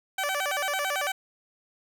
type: tone with vibrato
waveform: 15% pulse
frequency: 667 Hz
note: E5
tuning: 20 cents sharp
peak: -20 dBFS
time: 0.18-1.12 s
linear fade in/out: 5 ms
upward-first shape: square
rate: 9 Hz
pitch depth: 240 cents each way
effects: none

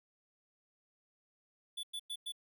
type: tone bursts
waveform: square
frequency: 3464 Hz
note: A7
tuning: 28 cents flat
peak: -39 dBFS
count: 4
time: 1.77-2.322 s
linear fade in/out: 10 ms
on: 63 ms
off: 100 ms
effects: none

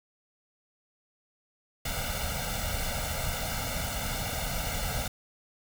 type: noise with comb filter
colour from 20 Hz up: pink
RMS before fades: -32 dBFS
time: 1.85-5.08 s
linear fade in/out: 5 ms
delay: 1.4 ms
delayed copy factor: +1
effects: none

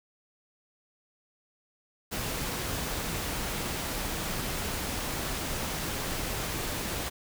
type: noise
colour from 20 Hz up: pink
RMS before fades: -33 dBFS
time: 2.11-7.1 s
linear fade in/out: 20 ms
effects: none

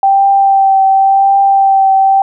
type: tone with vibrato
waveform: sine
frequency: 781 Hz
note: G5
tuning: 7 cents flat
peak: -5 dBFS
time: 0.03-2.22 s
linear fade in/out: 2 ms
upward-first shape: triangle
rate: 0.92 Hz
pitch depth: 21 cents each way
effects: none

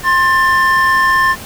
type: tone pair together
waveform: triangle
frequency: 1059.3 / 1778 Hz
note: C6 / A6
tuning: +21 / +18 cents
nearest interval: major sixth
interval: 897 cents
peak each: -10 dBFS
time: 0.03-1.36 s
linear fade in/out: 50 ms
effects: pink hiss -30 dBFS RMS until 1.45 s

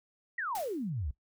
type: exponential sweep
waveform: sine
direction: down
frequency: 1971 to 61 Hz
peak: -32 dBFS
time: 0.38-1.11 s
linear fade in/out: 5 ms
type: noise with exponential decay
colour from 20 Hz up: white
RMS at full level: -40 dBFS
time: 0.55-0.9 s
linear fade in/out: 2 ms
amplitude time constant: 75 ms
effects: noise-tail reverb RT60 0.1 s tail -17 dB re dry

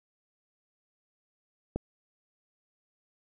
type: click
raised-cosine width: 2 ms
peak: -17 dBFS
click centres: 1.76 s
effects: none

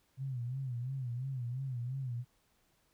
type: tone with vibrato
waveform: sine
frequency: 127.2 Hz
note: C3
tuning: 48 cents flat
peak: -35 dBFS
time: 0.17-2.25 s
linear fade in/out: 50 ms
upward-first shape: sine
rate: 2.9 Hz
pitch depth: 120 cents each way
effects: pink hiss -73 dBFS RMS until 2.93 s

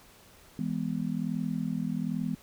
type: chord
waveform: sine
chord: E major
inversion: none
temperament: just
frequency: 164.81 / 206 / 247.2 Hz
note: E3 / G#3 / B3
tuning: 0 / -14 / +2 cents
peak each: -33 dBFS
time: 0.59-2.35 s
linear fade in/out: 2 ms
effects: pink hiss -56 dBFS RMS until 2.42 s

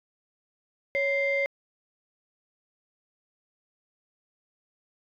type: tone pair together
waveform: sine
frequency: 554.4 / 2093 Hz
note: C#5 / C7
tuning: 0 / 0 cents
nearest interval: octave + major seventh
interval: 2300 cents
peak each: -25 dBFS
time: 0.95-1.46 s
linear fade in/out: 0 ms
effects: tanh soft clip ceiling -18 dBFS

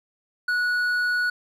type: tone with hard clipping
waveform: sine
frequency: 1466 Hz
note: F#6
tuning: 16 cents flat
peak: -22 dBFS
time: 0.48-1.3 s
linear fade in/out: 5 ms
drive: 5 dB
effects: none

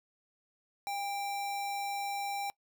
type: tone with sample-and-hold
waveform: sine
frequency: 804 Hz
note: G5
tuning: 44 cents sharp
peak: -33 dBFS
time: 0.87-2.5 s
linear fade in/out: 0 ms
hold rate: 3150 Hz
effects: noise-tail reverb RT60 0.1 s tail -23 dB re dry

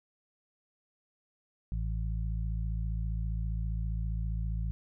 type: harmonic tone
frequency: 55 Hz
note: A1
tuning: in tune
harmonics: 1 / 2 / 3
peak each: -31 / -37 / -41 dBFS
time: 1.72-4.71 s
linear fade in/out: 0 ms
effects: none

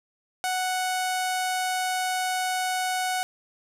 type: tone with low-pass filter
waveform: sawtooth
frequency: 740 Hz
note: F#5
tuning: in tune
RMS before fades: -27 dBFS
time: 0.44-3.23 s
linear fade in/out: 0 ms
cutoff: 11000 Hz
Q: 1.5
effects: 10-bit

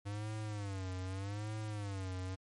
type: tone with vibrato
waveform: square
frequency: 100 Hz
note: G2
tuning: 35 cents sharp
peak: -39 dBFS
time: 0.05-2.36 s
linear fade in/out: 20 ms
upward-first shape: sine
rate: 0.82 Hz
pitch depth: 140 cents each way
effects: MP3 48 kbps

